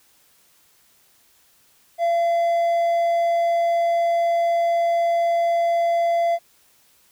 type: tone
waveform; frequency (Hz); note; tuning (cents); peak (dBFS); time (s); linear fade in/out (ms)
triangle; 681; F5; -44; -15; 1.98-6.39; 50
effects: white hiss -58 dBFS RMS until 7.11 s